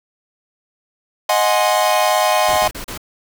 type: chord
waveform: 45% pulse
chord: Ab dominant seventh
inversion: second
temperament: equal with one note detuned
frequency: 622.3 / 732.8 / 830.6 / 1046.5 Hz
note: Eb5 / Gb5 / Ab5 / C6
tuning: 0 / -17 / 0 / 0 cents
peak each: -18 / -18 / -20 / -20 dBFS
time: 1.29-2.68 s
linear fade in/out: 5 ms
type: noise bursts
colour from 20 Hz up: pink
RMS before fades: -29 dBFS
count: 4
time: 2.48-2.977 s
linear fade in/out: 5 ms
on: 98 ms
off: 35 ms
effects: none